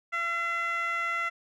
15% pulse tone with band-pass filter, 679 Hz, F5, 49 cents flat, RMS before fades -30 dBFS, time 0.12-1.3 s, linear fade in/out 20 ms, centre 1700 Hz, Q 5.4, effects none

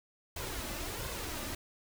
pink noise with flanger, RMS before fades -39 dBFS, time 0.36-1.55 s, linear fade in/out 5 ms, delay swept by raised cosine 1.9 to 3.4 ms, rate 1.4 Hz, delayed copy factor +0.5, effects none

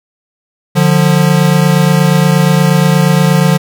square tone pair together, 148.6 / 177.04 Hz, D3 / F3, +21 / +24 cents, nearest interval minor third, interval 303 cents, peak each -10 dBFS, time 0.75-3.58 s, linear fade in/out 20 ms, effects none

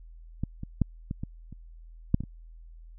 clicks, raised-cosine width 5 ms, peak -16 / -23 / -10 / -19 / -20 / -30 / -8 / -20 / -25 dBFS, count 9, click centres 0.436 / 0.634 / 0.817 / 1.111 / 1.235 / 1.526 / 2.144 / 2.206 / 2.237 s, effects added 41 Hz sine -45 dBFS peak until 2.98 s

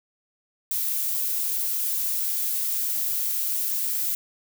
violet noise, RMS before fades -26 dBFS, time 0.71-4.15 s, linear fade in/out 2 ms, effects none

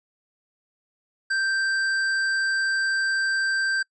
triangle tone with hard clipping, 1568 Hz, G6, in tune, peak -23 dBFS, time 1.3-3.83 s, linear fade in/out 10 ms, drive 13 dB, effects noise-tail reverb RT60 0.1 s tail -25 dB re dry + resampled to 22050 Hz

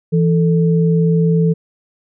sine tone pair together, 164.9 / 441 Hz, E3 / A4, +1 / +4 cents, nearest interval octave + perfect fourth, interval 1703 cents, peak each -11 / -18 dBFS, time 0.12-1.54 s, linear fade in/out 20 ms, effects none

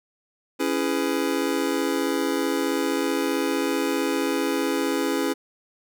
square chord, C# minor seventh, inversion none, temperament just, 277.2 / 332.6 / 415.8 / 498.9 Hz, C#4 / E4 / G#4 / B4, 0 / +16 / +2 / +17 cents, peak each -27 / -28 / -29 / -31 dBFS, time 0.59-5.34 s, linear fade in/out 20 ms, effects none

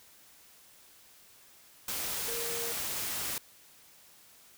sine tone in noise, 466.2 Hz, A#4, in tune, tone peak -39 dBFS, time 2.28-2.72 s, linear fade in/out 2 ms, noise white, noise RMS -35 dBFS, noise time 1.88-3.38 s, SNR -7 dB, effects white hiss -58 dBFS RMS until 4.57 s

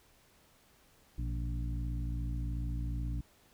harmonic tone with a mistuned harmonic, 58.3 Hz, A#1, 1 cent sharp, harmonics 1 / 2 / 3 / 4 / 5, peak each -34 / -39 / -47 / -50 / -47 dBFS, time 1.18-3.21 s, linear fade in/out 5 ms, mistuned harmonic 2, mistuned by +63 cents, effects pink hiss -65 dBFS RMS until 3.53 s

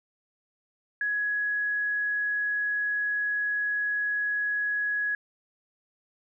sine tone, 1675 Hz, G#6, 14 cents sharp, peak -25 dBFS, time 1.01-5.15 s, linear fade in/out 2 ms, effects none

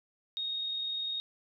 sine tone with amplitude modulation, 3729 Hz, A#7, in tune, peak -31 dBFS, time 0.37-1.2 s, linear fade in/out 0 ms, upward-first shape sine, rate 40 Hz, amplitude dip 25%, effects none

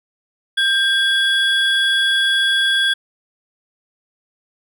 triangle tone pair together, 1589 / 3367 Hz, G6 / G#7, +23 / +23 cents, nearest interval octave + minor second, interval 1300 cents, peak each -15 dBFS, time 0.57-2.94 s, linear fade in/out 10 ms, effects none

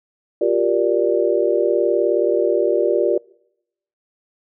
sine chord, G minor seventh, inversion third, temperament just, 352.8 / 392 / 470.4 / 588 Hz, F4 / G4 / Bb4 / D5, +18 / 0 / +16 / +2 cents, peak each -20 dBFS, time 0.41-3.18 s, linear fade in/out 5 ms, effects noise-tail reverb RT60 0.8 s tail -25 dB re dry

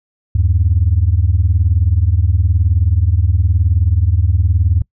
sine beating tone pair, 77.78 / 96.78 Hz, D#2 / G2, 0 / -22 cents, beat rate 19 Hz, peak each -12 dBFS, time 0.35-4.82 s, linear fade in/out 5 ms, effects noise-tail reverb RT60 0.1 s tail -25 dB re dry + tanh soft clip ceiling -3 dBFS

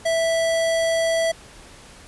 square tone, 658 Hz, E5, 3 cents flat, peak -19 dBFS, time 0.05-1.32 s, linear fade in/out 10 ms, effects pink hiss -45 dBFS RMS until 2.07 s + resampled to 24000 Hz

